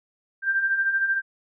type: beating tone pair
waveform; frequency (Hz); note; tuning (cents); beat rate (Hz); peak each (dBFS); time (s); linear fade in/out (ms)
sine; 1568 / 1581; G6 / G6; 0 / +14; 13; -29 / -21; 0.42-1.22; 50
effects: none